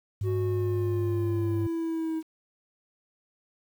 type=tone; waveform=sine; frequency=102.1 Hz; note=G#2; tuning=29 cents flat; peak=-26 dBFS; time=0.21-1.67 s; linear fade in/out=5 ms
type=linear sweep; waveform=triangle; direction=down; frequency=371.5 to 318.1 Hz; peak=-25 dBFS; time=0.23-2.23 s; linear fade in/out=50 ms
effects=tanh soft clip ceiling -17 dBFS + 9-bit